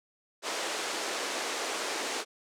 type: band-pass noise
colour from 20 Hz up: pink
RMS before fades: -34 dBFS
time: 0.42-2.25 s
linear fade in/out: 50 ms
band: 350 to 8500 Hz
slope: 24 dB/octave
effects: none